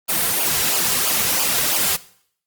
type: noise with flanger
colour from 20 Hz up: white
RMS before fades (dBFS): -19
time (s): 0.08-1.97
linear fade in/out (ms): 20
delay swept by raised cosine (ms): 0.5 to 3.5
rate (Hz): 3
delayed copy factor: -0.8
effects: noise-tail reverb RT60 0.6 s tail -19 dB re dry + Opus 32 kbps